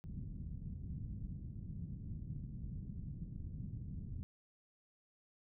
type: low-pass noise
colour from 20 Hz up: white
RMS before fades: -45 dBFS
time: 0.04-4.23 s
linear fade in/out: 0 ms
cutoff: 170 Hz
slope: 24 dB/octave
effects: none